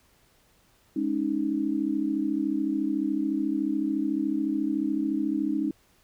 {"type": "chord", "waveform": "sine", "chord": "Ab suspended fourth", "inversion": "none", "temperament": "equal", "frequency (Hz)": [207.7, 277.2, 311.1], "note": ["Ab3", "Db4", "Eb4"], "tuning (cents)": [0, 0, 0], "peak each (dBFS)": [-32, -28, -27], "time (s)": [0.96, 5.71], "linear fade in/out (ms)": 5, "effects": ["pink hiss -63 dBFS RMS until 6.03 s"]}